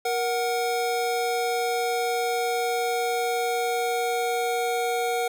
square tone pair together, 470.9 / 740 Hz, A#4 / F#5, +18 / 0 cents, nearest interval minor sixth, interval 782 cents, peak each -27 dBFS, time 0.05-5.28 s, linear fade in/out 5 ms, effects none

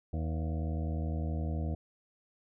harmonic tone with a mistuned harmonic, 79.6 Hz, D#2, 40 cents sharp, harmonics 1 / 2 / 3 / 4 / 6 / 7 / 8 / 9, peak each -32 / -38 / -42 / -44 / -48 / -49 / -50 / -51 dBFS, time 0.13-1.75 s, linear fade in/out 5 ms, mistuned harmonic 8, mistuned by +75 cents, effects none

